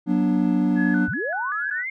triangle chord, B minor, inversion second, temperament equal with one note detuned, 185 / 240.6 / 293.7 Hz, F#3 / B3 / D4, 0 / -45 / 0 cents, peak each -20 dBFS, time 0.06-1.09 s, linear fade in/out 50 ms
sine tone with vibrato, 1586 Hz, G6, 20 cents sharp, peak -26 dBFS, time 0.75-1.85 s, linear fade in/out 50 ms, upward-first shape square, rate 2.6 Hz, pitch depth 110 cents each way
sine linear sweep, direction up, 63.7 to 2159 Hz, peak -26 dBFS, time 1.08-1.9 s, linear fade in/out 5 ms
effects none

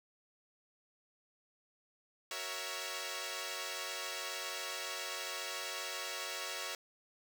5% pulse chord, F# dominant seventh, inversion none, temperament equal with one note detuned, 370 / 466.2 / 557.3 / 659.3 Hz, F#4 / A#4 / C#5 / E5, 0 / 0 / +9 / 0 cents, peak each -37 / -34 / -32 / -32 dBFS, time 2.31-6.75 s, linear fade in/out 2 ms, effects none

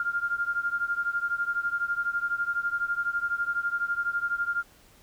sine beating tone pair, 1396.9 / 1408.9 Hz, F6 / F6, 0 / +15 cents, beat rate 12 Hz, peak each -28 / -30 dBFS, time 0-4.63 s, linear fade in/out 2 ms, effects pink hiss -57 dBFS RMS until 5.02 s

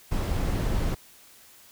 brown noise, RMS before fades -26 dBFS, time 0.11-0.95 s, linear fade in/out 10 ms, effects white hiss -53 dBFS RMS until 1.71 s

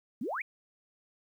sine exponential sweep, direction up, 200 to 2498 Hz, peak -32 dBFS, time 0.21-0.42 s, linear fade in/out 5 ms, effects 11-bit

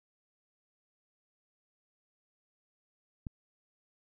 click, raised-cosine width 5 ms, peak -26 dBFS, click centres 3.268 s, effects none

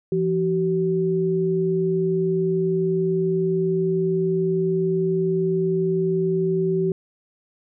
sine tone pair together, 168.9 / 380.3 Hz, E3 / F#4, +42 / +48 cents, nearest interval octave + major second, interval 1406 cents, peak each -23 / -20 dBFS, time 0.12-6.92 s, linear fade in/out 2 ms, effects none

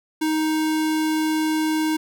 square tone, 312.7 Hz, D#4, 9 cents sharp, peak -20 dBFS, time 0.21-1.97 s, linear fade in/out 10 ms, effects none

